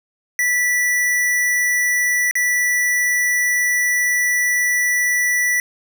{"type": "tone with dropouts", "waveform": "square", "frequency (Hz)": 1963, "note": "B6", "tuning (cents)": -11, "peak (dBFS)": -16, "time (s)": [0.39, 5.6], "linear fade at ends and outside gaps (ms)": 1, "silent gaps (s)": [2.311, 2.354], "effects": []}